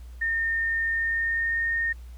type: tone with pitch glide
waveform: sine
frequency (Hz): 1823 to 1837.8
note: A#6 to A#6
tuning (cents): -39 to -25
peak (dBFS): -23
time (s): 0.21-1.93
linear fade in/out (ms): 10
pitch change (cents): +14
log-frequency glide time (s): 0.91-1.6
effects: added 60 Hz sine -39 dBFS peak until 2.17 s + pink hiss -59 dBFS RMS until 2.17 s